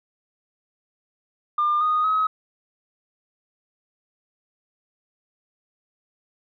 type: tone with pitch steps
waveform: sine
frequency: 1200 / 1236.6 / 1274.3 Hz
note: D6 / D#6 / D#6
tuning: +37 / -11 / +41 cents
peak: -17 dBFS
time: 1.58-2.27 s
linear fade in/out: 5 ms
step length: 230 ms
effects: tanh soft clip ceiling -14 dBFS